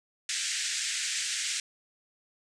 white band-pass noise, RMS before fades -32 dBFS, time 0.29-1.6 s, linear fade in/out 2 ms, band 1600 to 8400 Hz, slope 48 dB/octave, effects none

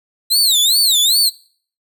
sawtooth tone with vibrato, 3951 Hz, B7, in tune, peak -8 dBFS, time 0.3-1.3 s, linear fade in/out 20 ms, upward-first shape sine, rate 2.5 Hz, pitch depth 240 cents each way, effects noise-tail reverb RT60 0.5 s tail -22 dB re dry

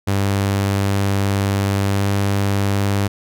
sawtooth tone with pitch glide, 99 to 99.75 Hz, G2 to G2, +18 to +31 cents, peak -12 dBFS, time 0.07-3.08 s, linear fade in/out 10 ms, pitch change +13 cents, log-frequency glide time 2-2.08 s, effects none

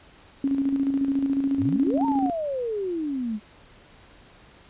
sine tone with tremolo, 274.7 Hz, C#4, 16 cents flat, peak -19 dBFS, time 0.44-2.3 s, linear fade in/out 2 ms, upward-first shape square, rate 14 Hz, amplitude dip 45%
sine exponential two-way sweep, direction up then down, 81.8 to 932.3 to 203.3 Hz, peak -25 dBFS, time 1.58-3.4 s, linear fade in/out 50 ms, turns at 2.05 s
effects pink hiss -52 dBFS RMS until 4.69 s + resampled to 8000 Hz

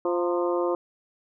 harmonic tone with a mistuned harmonic, 174.61 Hz, F3, in tune, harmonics 2 / 3 / 4 / 5 / 6 / 7, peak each -25 / -27 / -35 / -36 / -33 / -37 dBFS, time 0.05-0.75 s, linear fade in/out 2 ms, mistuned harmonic 5, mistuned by +73 cents, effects none

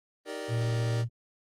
sawtooth chord, Eb major seventh, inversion none, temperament just, 311.1 / 388.9 / 466.7 / 583.4 Hz, Eb4 / G4 / Bb4 / D5, 0 / -14 / +2 / -12 cents, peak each -37 / -36 / -35 / -35 dBFS, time 0.25-1.05 s, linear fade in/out 50 ms
sine tone, 116.54 Hz, A#2, in tune, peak -26 dBFS, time 0.48-1.09 s, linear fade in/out 50 ms
effects low-pass 9000 Hz 12 dB/octave + Opus 32 kbps

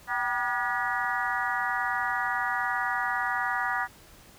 harmonic tone with a mistuned harmonic, 241.2 Hz, B3, 41 cents flat, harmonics 3 / 4 / 5 / 6 / 7 / 8, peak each -33 / -33 / -33 / -33 / -33 / -33 dBFS, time 0.07-3.88 s, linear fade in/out 50 ms, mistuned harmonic 3, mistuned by +97 cents, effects pink hiss -53 dBFS RMS until 4.38 s

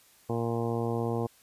harmonic tone, 116.54 Hz, A#2, in tune, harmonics 1 / 2 / 3 / 4 / 5 / 6 / 7 / 8 / 9, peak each -32 / -34 / -35 / -33 / -42 / -40 / -40 / -45 / -44 dBFS, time 0.29-1.27 s, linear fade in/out 10 ms, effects white hiss -60 dBFS RMS until 1.42 s + resampled to 32000 Hz

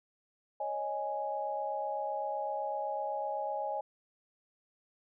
sine chord, C# suspended second, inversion none, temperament equal, 554.4 / 622.3 / 830.6 Hz, C#5 / D#5 / G#5, 0 / 0 / 0 cents, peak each -39 / -38 / -35 dBFS, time 0.6-3.81 s, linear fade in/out 5 ms, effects none

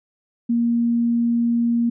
sine tone, 235 Hz, A#3, 14 cents sharp, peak -16 dBFS, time 0.49-1.9 s, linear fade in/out 10 ms, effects none

